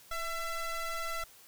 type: ring-modulated tone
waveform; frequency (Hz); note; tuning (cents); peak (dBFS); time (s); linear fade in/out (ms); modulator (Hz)
30% pulse; 669; E5; +25; -28; 0.11-1.24; 5; 678
effects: white hiss -57 dBFS RMS until 1.47 s